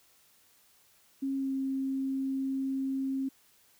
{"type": "tone with pitch glide", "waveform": "sine", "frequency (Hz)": [271.2, 268.1], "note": ["C#4", "C4"], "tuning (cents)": [-38, 42], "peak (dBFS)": -29, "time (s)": [1.22, 3.29], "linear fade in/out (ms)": 10, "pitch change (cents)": -20, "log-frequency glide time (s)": [1.37, 1.52], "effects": ["white hiss -64 dBFS RMS until 3.79 s"]}